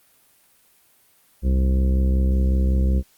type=harmonic tone; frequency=65.41 Hz; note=C2; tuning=in tune; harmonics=1 / 2 / 3 / 4 / 5 / 6 / 7 / 8; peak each=-16 / -32 / -26 / -37 / -35 / -39 / -43 / -37 dBFS; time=1.42-3.03 s; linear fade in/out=50 ms; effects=white hiss -58 dBFS RMS until 3.17 s + Opus 32 kbps